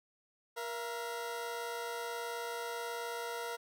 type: tone pair together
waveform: 20% pulse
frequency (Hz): 472.2 / 679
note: A#4 / F5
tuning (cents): +22 / -49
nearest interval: tritone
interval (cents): 629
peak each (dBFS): -34 / -39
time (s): 0.56-3.57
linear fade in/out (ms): 20
effects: none